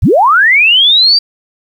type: linear sweep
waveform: sine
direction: up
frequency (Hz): 39.06 to 4742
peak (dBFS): -4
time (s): 0.02-1.19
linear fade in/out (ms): 10
effects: 7-bit